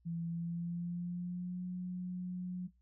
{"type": "tone with pitch glide", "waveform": "sine", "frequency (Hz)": [167.8, 180.89], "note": ["E3", "F#3"], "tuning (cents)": [31, -39], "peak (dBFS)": -36, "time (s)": [0.05, 2.68], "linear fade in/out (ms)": 20, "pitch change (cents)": 130, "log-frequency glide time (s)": [0.28, 1.63], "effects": ["noise-tail reverb RT60 0.2 s tail -19 dB re dry", "added 60 Hz sine -67 dBFS peak until 2.81 s"]}